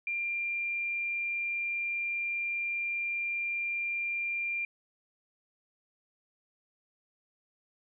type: tone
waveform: sine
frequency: 2385 Hz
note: D7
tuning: 26 cents sharp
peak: -30 dBFS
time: 0.07-4.65 s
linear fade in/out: 2 ms
effects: none